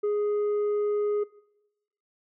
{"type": "tone with tanh clipping", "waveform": "sine", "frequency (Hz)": 415.3, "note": "G#4", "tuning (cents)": 0, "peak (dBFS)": -24, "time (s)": [0.03, 1.24], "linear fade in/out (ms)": 10, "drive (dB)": 3, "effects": ["noise-tail reverb RT60 0.9 s tail -21 dB re dry"]}